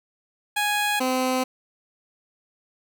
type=tone pair in turn; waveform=15% pulse; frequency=830.6 / 257.3 Hz; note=G#5 / C4; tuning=0 / -29 cents; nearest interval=octave + minor sixth; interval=2029 cents; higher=first; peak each=-15 dBFS; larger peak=neither; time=0.56-1 / 1-1.44 s; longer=neither; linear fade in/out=10 ms; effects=none